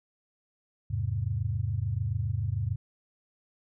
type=chord; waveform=sine; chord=E augmented; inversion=none; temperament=equal; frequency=82.41 / 103.83 / 130.81 Hz; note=E2 / G#2 / B#2; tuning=0 / 0 / 0 cents; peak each=-34 / -29 / -33 dBFS; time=0.9-2.76 s; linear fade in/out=10 ms; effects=none